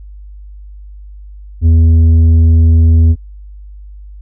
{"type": "tone with tanh clipping", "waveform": "sine", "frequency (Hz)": 81.7, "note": "E2", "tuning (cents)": -15, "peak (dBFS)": -5, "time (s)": [1.61, 3.16], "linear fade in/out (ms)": 50, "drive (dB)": 6, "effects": ["added 50 Hz sine -29 dBFS peak until 4.21 s"]}